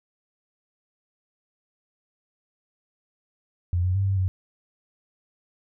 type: tone with pitch steps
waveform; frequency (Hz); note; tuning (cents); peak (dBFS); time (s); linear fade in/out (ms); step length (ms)
sine; 88 / 91.5 / 97.8 / 97.2 / 93.4; F2 / F#2 / G2 / G2 / F#2; +14 / -19 / -4 / -14 / +17; -20; 3.73-4.28; 0; 110
effects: none

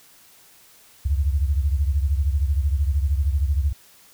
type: beating tone pair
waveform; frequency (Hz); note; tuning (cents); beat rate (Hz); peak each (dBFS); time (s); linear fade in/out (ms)
sine; 68.6 / 81.6; C#2 / E2; -17 / -17; 13; -19 / -24; 1.05-3.73; 10
effects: white hiss -52 dBFS RMS until 4.13 s

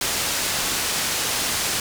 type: low-pass noise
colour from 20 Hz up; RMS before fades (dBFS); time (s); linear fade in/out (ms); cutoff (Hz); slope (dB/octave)
white; -24; 0.01-1.8; 2; 8600; 12
effects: none

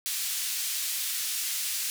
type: band-pass noise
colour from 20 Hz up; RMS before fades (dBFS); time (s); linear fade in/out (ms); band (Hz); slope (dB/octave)
white; -31; 0.06-1.9; 0; 2500 to 14000; 12
effects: none

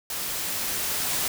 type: noise with level ramp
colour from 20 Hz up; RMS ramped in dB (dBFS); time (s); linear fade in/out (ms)
white; -31 to -26; 0.1-1.28; 2
effects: none

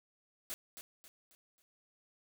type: noise with echo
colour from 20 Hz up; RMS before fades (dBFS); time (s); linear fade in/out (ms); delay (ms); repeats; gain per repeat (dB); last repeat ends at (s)
white; -41; 0.5-0.54; 0; 270; 4; -8; 1.62
effects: none

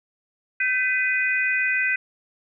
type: tone cluster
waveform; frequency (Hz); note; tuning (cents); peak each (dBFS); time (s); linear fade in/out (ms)
sine; 1541 / 2000 / 2487; G6 / B6 / D#7; -30 / +21 / -1; -24; 0.6-1.96; 5
effects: none

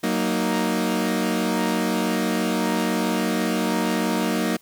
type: chord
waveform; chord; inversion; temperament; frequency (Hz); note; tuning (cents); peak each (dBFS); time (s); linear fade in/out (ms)
sawtooth; D# minor; first; equal with one note detuned; 187.04 / 233.1 / 311.1; F#3 / A#3 / D#4; +19 / 0 / 0; -22 / -20 / -22; 0.03-4.57; 10
effects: white hiss -56 dBFS RMS until 4.61 s

